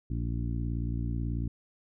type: harmonic tone with a mistuned harmonic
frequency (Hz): 58.27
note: A#1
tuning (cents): 0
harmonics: 1 / 2 / 3 / 4 / 5 / 6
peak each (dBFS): -32 / -33 / -40 / -40 / -41 / -49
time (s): 0.1-1.48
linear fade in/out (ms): 5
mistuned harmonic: 6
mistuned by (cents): -23
effects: none